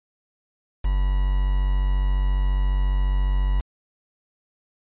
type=tone with quantisation; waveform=triangle; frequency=47.24 Hz; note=F#1; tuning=37 cents sharp; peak=-16 dBFS; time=0.84-3.61 s; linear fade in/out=10 ms; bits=6; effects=resampled to 8000 Hz